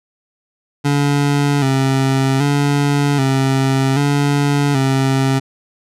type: tone with vibrato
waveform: 25% pulse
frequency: 138.59 Hz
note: C#3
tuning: in tune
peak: -9 dBFS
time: 0.84-5.4 s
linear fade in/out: 20 ms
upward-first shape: square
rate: 0.64 Hz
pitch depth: 56 cents each way
effects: low-pass 10000 Hz 12 dB/octave